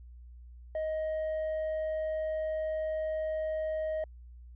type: tone with tanh clipping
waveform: sine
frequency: 627 Hz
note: D#5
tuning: 13 cents sharp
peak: -31 dBFS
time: 0.75-4.04 s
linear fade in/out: 2 ms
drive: 3 dB
effects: added 60 Hz sine -47 dBFS peak until 4.55 s